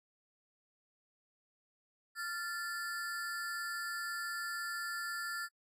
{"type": "ring-modulated tone", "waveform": "square", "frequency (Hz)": 1568, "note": "G6", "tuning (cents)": 0, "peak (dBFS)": -35, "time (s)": [2.15, 5.49], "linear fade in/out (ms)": 50, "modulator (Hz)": 185, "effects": ["AAC 48 kbps"]}